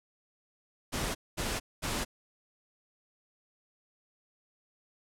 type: noise bursts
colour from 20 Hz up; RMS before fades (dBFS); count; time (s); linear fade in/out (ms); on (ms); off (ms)
pink; -33; 3; 0.92-2.05; 20; 230; 220
effects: low-pass 11000 Hz 12 dB/octave